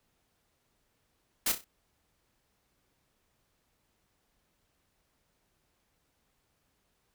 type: noise with echo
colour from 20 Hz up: white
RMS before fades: -28 dBFS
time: 1.46-1.52 s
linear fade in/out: 5 ms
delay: 31 ms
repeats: 4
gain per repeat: -8 dB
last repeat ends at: 1.644 s
effects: pink hiss -75 dBFS RMS until 7.14 s